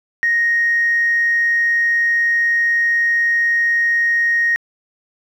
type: tone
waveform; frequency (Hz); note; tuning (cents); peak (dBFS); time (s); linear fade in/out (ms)
sine; 1868; A#6; +3; -12; 0.23-4.56; 0
effects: tanh soft clip ceiling -8 dBFS + 8-bit